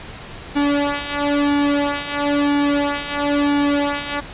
sawtooth tone with flanger, 287.6 Hz, D4, 36 cents flat, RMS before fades -19 dBFS, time 0.55-4.21 s, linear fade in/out 20 ms, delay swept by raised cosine 1.9 to 3.4 ms, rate 1 Hz, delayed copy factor -1, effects pink hiss -35 dBFS RMS until 4.33 s + resampled to 8000 Hz

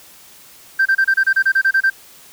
sine tone bursts, 1568 Hz, G6, in tune, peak -9 dBFS, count 12, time 0.79-1.901 s, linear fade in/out 10 ms, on 66 ms, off 29 ms, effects tanh soft clip ceiling -8 dBFS + white hiss -44 dBFS RMS until 2.32 s

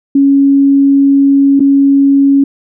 sine tone with dropouts, 277.2 Hz, C#4, in tune, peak -4 dBFS, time 0.15-2.44 s, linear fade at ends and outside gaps 5 ms, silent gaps 1.596-1.603 s, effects none

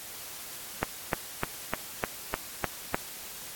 click train, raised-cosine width 0.5 ms, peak -10 dBFS, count 8, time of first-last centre 0.83-2.945 s, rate 3.31 Hz, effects white hiss -42 dBFS RMS until 3.55 s + AAC 64 kbps

